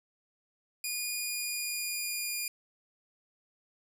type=tone with pitch glide; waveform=10% pulse; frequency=2446 to 2423 Hz; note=D#7 to D#7; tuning=-30 to -47 cents; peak=-24 dBFS; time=0.84-2.48 s; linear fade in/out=2 ms; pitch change=-17 cents; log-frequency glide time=1.19-2.35 s; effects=none